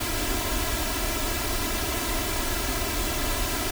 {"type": "noise with comb filter", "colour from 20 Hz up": "pink", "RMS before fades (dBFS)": -27, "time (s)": [0, 3.71], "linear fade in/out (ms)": 10, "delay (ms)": 3, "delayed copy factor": 0.9, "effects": []}